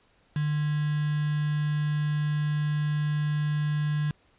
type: tone with quantisation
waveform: sine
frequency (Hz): 150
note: D3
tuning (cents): +37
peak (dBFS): -24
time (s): 0.36-4.11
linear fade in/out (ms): 2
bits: 6
effects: pink hiss -64 dBFS RMS until 4.38 s + resampled to 8000 Hz